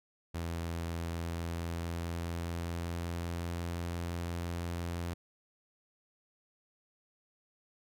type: tone with pitch glide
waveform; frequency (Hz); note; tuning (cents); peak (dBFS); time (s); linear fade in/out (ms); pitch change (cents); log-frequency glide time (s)
sawtooth; 84 to 85.86; E2 to F2; +33 to -29; -31; 0.34-5.14; 10; +38; 1.06-3.81
effects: none